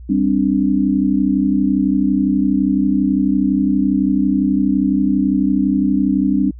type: chord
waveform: sine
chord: G suspended fourth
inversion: none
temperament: equal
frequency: 196 / 261.6 / 293.7 Hz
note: G3 / C4 / D4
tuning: 0 / 0 / 0 cents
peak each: -17 dBFS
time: 0.09-6.51 s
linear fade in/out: 10 ms
effects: added 60 Hz sine -32 dBFS peak until 6.59 s